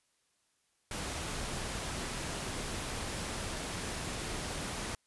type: noise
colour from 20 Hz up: pink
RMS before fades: -38 dBFS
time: 0.91-4.95 s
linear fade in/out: 2 ms
effects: white hiss -75 dBFS RMS until 5.06 s + resampled to 24000 Hz